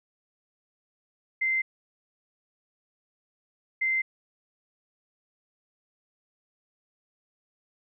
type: tone pair in turn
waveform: sine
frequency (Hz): 2079 / 2079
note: C7 / C7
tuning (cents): -12 / -12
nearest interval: unison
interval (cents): 0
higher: neither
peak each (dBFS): -23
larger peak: neither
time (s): 1.41-1.62 / 3.81-4.02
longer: neither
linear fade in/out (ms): 10
effects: none